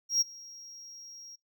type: tone with ADSR envelope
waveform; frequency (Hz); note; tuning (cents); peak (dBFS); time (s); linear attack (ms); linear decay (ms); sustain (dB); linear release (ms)
triangle; 5610; F8; +7; -20; 0.09-1.36; 120; 19; -24; 12
effects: noise-tail reverb RT60 0.2 s tail -25 dB re dry